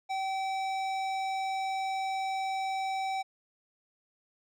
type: tone with hard clipping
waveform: sine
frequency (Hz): 769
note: G5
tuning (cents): -33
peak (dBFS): -32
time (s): 0.09-3.23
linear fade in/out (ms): 20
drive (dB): 14
effects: none

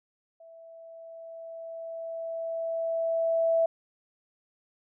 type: tone with level ramp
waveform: sine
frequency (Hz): 659.3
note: E5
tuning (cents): 0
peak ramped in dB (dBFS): -48 to -20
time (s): 0.4-3.66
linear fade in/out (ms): 5
effects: none

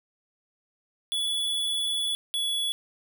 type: tone pair in turn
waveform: square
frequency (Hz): 3417 / 3389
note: G#7 / G#7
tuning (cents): +49 / +34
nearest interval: unison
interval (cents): 15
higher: first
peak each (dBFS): -26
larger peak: neither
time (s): 1.12-2.15 / 2.34-2.72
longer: first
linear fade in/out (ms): 0
effects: none

